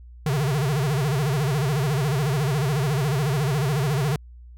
square tone with vibrato, 141.5 Hz, C#3, 36 cents sharp, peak -21 dBFS, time 0.26-4.16 s, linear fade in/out 2 ms, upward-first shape sine, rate 14 Hz, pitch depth 190 cents each way, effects added 60 Hz sine -41 dBFS peak until 4.57 s

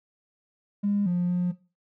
triangle tone with pitch steps, 203.3 / 176.8 / 178.1 Hz, G#3 / F3 / F3, -37 / +22 / +34 cents, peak -18 dBFS, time 0.83-1.52 s, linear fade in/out 20 ms, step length 230 ms, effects noise-tail reverb RT60 0.3 s tail -19 dB re dry + tanh soft clip ceiling -20 dBFS

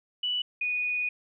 sine tone pair in turn, 2960 / 2471 Hz, F#7 / D#7, 0 / -13 cents, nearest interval minor third, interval 313 cents, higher first, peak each -26 dBFS, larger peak neither, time 0.23-0.42 / 0.61-1.09 s, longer second, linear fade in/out 5 ms, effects none

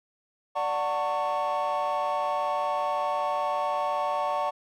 triangle chord, D major seventh, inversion none, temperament equal with one note detuned, 587.3 / 740 / 898 / 1108.7 Hz, D5 / F#5 / A5 / C#6, 0 / 0 / +35 / 0 cents, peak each -28 dBFS, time 0.55-4.51 s, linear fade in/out 20 ms, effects tanh soft clip ceiling -18 dBFS

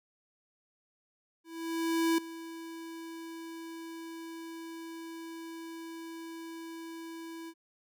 square tone with ADSR envelope, 329.6 Hz, E4, in tune, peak -25 dBFS, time 1.44-7.54 s, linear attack 740 ms, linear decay 5 ms, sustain -17 dB, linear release 57 ms, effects none

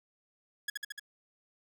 sawtooth tone with echo, 1677 Hz, G#6, 16 cents sharp, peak -28 dBFS, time 0.68-0.7 s, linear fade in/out 5 ms, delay 74 ms, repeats 4, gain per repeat -2 dB, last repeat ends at 0.996 s, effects none

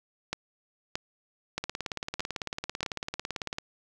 two click trains, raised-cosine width 0.2 ms, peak -15 / -13 dBFS, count 36 / 5, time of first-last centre 1.64-3.584 / 0.33-2.83 s, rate 18 / 1.6 Hz, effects none

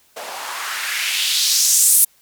blue noise with band-pass filter sweep, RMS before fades -18 dBFS, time 0.16-2.05 s, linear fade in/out 10 ms, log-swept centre 570 to 11000 Hz, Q 2.1, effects white hiss -56 dBFS RMS until 2.21 s

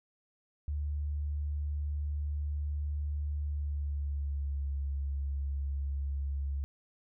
sine tone with pitch glide, 73.42 to 69.66 Hz, D2 to C#2, 0 to +9 cents, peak -31 dBFS, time 0.68-6.64 s, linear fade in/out 0 ms, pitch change -91 cents, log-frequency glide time 3.42-4.7 s, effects none

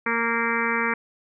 harmonic tone, 231.6 Hz, A#3, 11 cents flat, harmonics 1 / 2 / 4 / 5 / 6 / 7 / 8 / 9 / 10, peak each -30 / -30 / -30 / -30 / -30 / -30 / -30 / -30 / -30 dBFS, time 0.06-0.94 s, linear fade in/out 5 ms, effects none

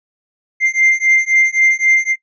triangle beating tone pair, 2093 / 2096.8 Hz, C7 / C7, 0 / +3 cents, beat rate 3.8 Hz, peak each -12 dBFS, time 0.6-2.16 s, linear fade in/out 50 ms, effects noise-tail reverb RT60 0.1 s tail -20 dB re dry + resampled to 16000 Hz

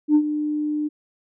sine tone with ADSR envelope, 300 Hz, D4, 37 cents sharp, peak -9 dBFS, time 0.08-0.89 s, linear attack 71 ms, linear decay 69 ms, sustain -12 dB, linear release 22 ms, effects tanh soft clip ceiling -9 dBFS

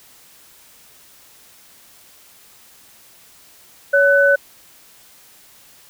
sine tone pair together, 561.9 / 1500 Hz, C#5 / F#6, +23 / +23 cents, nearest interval octave + perfect fourth, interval 1700 cents, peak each -13 dBFS, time 3.93-4.36 s, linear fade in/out 10 ms, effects white hiss -48 dBFS RMS until 5.89 s

